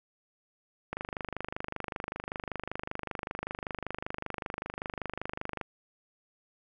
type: click train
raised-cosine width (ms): 0.5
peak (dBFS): -19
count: 119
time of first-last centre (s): 0.93-5.613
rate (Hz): 25.2
effects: none